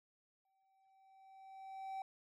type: tone with exponential growth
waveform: triangle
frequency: 771 Hz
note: G5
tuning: 29 cents flat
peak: -38 dBFS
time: 0.45-2.02 s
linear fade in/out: 2 ms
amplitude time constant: 340 ms
effects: none